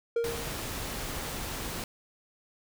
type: tone with exponential decay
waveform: triangle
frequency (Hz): 466.2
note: A#4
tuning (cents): 0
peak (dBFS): -21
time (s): 0.16-0.67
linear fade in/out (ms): 5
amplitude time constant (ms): 110
type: noise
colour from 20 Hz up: pink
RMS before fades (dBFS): -36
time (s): 0.24-1.84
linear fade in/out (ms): 2
effects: none